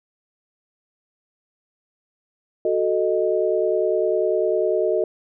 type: chord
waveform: sine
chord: D# diminished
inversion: first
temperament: equal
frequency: 370 / 440 / 622.3 Hz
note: F#4 / A4 / D#5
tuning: 0 / 0 / 0 cents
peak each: -22 dBFS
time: 2.65-5.04 s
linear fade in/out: 2 ms
effects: none